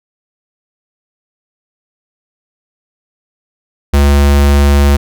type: tone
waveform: square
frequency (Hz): 71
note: C#2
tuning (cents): +42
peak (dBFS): -6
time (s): 3.93-4.97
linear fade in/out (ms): 10
effects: none